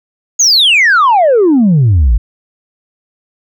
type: exponential sweep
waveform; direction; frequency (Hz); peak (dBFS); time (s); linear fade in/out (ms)
sine; down; 6800 to 48.76; -3; 0.39-2.18; 10
effects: tanh soft clip ceiling -3 dBFS